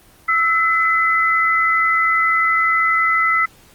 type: tone pair together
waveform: sine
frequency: 1318.5 / 2022 Hz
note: E6 / B6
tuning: 0 / +40 cents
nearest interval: perfect fifth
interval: 740 cents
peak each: -16 dBFS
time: 0.28-3.46 s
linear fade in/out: 10 ms
effects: pink hiss -49 dBFS RMS until 3.74 s + Opus 24 kbps